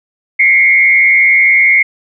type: tone with frequency modulation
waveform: sine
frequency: 2143 Hz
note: C7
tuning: 41 cents sharp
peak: -5 dBFS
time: 0.39-1.83 s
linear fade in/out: 10 ms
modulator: 111 Hz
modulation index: 0.85
effects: none